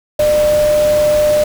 sine tone in noise, 600 Hz, D5, 37 cents sharp, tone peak -9 dBFS, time 0.19-1.44 s, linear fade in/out 5 ms, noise pink, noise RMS -24 dBFS, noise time 0.19-1.44 s, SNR +12 dB, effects none

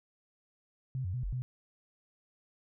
sine tone with pitch steps, 130.6 / 91 / 125.1 / 46.83 / 126.5 Hz, C3 / F#2 / B2 / F#1 / B2, -3 / -28 / +23 / +22 / +42 cents, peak -32 dBFS, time 0.95-1.42 s, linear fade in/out 0 ms, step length 94 ms, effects none

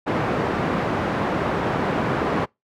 pink band-pass noise, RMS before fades -23 dBFS, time 0.06-2.46 s, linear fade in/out 20 ms, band 140 to 1400 Hz, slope 12 dB/octave, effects noise-tail reverb RT60 0.2 s tail -26 dB re dry

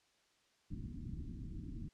pink low-pass noise, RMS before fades -45 dBFS, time 0.7-1.89 s, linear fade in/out 10 ms, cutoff 300 Hz, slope 48 dB/octave, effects white hiss -73 dBFS RMS until 1.93 s + low-pass 6000 Hz 12 dB/octave

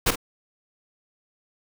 pink noise with echo, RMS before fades -19 dBFS, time 0.06-0.11 s, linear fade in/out 10 ms, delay 48 ms, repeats 1, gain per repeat -10 dB, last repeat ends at 0.158 s, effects none

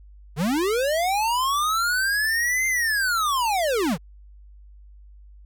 square linear two-way sweep, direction up then down, 130.3 to 2100 to 130.3 Hz, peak -21 dBFS, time 0.36-3.98 s, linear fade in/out 50 ms, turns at 2.67 s, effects added 50 Hz sine -44 dBFS peak until 5.45 s

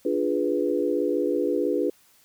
sine chord, D diminished seventh, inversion none, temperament equal, 293.7 / 349.2 / 415.3 / 493.9 Hz, D4 / F4 / Ab4 / Cb5, 0 / 0 / 0 / 0 cents, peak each -27 dBFS, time 0.05-1.9 s, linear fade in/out 5 ms, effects white hiss -59 dBFS RMS until 2.24 s

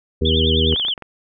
harmonic tone, 79.8 Hz, D#2, 44 cents sharp, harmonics 1 / 2 / 3 / 4 / 5 / 6, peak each -18 / -25 / -23 / -30 / -22 / -25 dBFS, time 0.21-0.75 s, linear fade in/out 10 ms
sine tone with vibrato, 3244 Hz, G#7, 41 cents flat, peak -18 dBFS, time 0.25-0.94 s, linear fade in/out 5 ms, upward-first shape triangle, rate 9.8 Hz, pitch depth 200 cents each way
clicks, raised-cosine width 0.5 ms, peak -19 dBFS, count 7, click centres 0.726 / 0.761 / 0.798 / 0.85 / 0.884 / 0.978 / 1.023 s
effects none

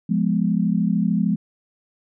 sine chord, F diminished, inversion none, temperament equal, 174.61 / 207.7 / 246.9 Hz, F3 / Ab3 / Cb4, 0 / 0 / 0 cents, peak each -21 / -20 / -25 dBFS, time 0.09-1.36 s, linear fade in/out 10 ms, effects none

